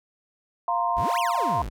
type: chord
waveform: sine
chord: F suspended fourth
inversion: none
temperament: equal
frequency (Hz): 698.5 / 932.3 / 1046.5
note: F5 / Bb5 / C6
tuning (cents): 0 / 0 / 0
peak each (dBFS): -26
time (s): 0.68-1.62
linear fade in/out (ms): 2
type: exponential two-way sweep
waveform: 40% pulse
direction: up then down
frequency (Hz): 37.53 to 3336 to 37.53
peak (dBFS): -29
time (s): 0.96-1.7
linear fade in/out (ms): 20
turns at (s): 1.19
effects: none